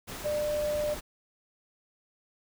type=tone in noise; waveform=sine; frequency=597 Hz; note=D5; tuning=28 cents sharp; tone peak=-27 dBFS; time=0.24-0.95 s; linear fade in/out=20 ms; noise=pink; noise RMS=-40 dBFS; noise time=0.07-1.01 s; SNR=+10 dB; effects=none